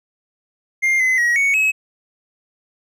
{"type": "tone with pitch steps", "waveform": "triangle", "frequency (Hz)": [2111, 2039, 1904, 2225, 2566], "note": ["C7", "C7", "A#6", "C#7", "E7"], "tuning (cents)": [15, -45, 36, 6, -47], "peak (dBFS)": -12, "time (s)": [0.82, 1.72], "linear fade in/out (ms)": 20, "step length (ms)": 180, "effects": []}